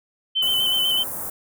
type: tone with vibrato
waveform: sine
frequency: 3047 Hz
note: G7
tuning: 50 cents flat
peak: -18 dBFS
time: 0.35-1.04 s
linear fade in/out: 20 ms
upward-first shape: square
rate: 8 Hz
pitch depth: 21 cents each way
type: band-stop noise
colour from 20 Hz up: white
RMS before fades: -30 dBFS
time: 0.42-1.3 s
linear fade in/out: 5 ms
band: 1300 to 9100 Hz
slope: 24 dB/octave
effects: none